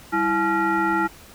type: tone with frequency modulation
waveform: sine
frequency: 855 Hz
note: A5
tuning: 50 cents flat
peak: -18 dBFS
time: 0.12-1.08 s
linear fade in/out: 20 ms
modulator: 525 Hz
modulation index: 1.5
effects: pink hiss -46 dBFS RMS until 1.34 s